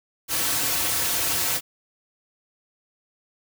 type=noise with comb filter; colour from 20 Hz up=white; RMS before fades=-24 dBFS; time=0.28-1.61 s; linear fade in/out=50 ms; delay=4.9 ms; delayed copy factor=-0.7; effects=none